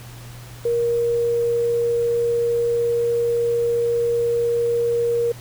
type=tone with quantisation; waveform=sine; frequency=470.9 Hz; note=A#4; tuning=18 cents sharp; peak=-17 dBFS; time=0.65-5.32 s; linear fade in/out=5 ms; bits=7; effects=added 120 Hz sine -37 dBFS peak until 5.4 s + pink hiss -43 dBFS RMS until 5.4 s